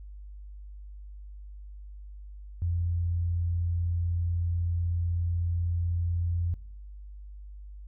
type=tone; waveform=sine; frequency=86.1 Hz; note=F2; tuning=24 cents flat; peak=-25 dBFS; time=2.62-6.54 s; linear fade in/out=0 ms; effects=noise-tail reverb RT60 0.9 s tail -24 dB re dry + added 50 Hz sine -41 dBFS peak until 7.87 s